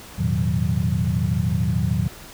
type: tone cluster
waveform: sine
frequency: 84.5 / 109.8 / 123 / 156.5 / 183.5 Hz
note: E2 / A2 / B2 / D#3 / F#3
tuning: +43 / -3 / -7 / +10 / -14 cents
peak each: -25 dBFS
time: 0.18-2.08 s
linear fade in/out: 10 ms
effects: pink hiss -41 dBFS RMS until 2.33 s